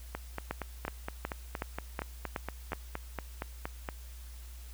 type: two click trains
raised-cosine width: 0.5 ms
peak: -20 / -18 dBFS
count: 17 / 7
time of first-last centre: 0.15-3.888 / 0.51-2.732 s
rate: 4.28 / 2.7 Hz
effects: added 60 Hz sine -44 dBFS peak until 4.73 s + white hiss -56 dBFS RMS until 4.73 s